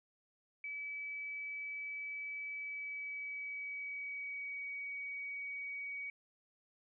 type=tone with pitch glide; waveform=sine; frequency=2294 to 2259 Hz; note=D7 to C#7; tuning=-41 to +32 cents; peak=-40 dBFS; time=0.64-6.1 s; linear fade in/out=2 ms; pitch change=-27 cents; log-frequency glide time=2.54-4.65 s; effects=none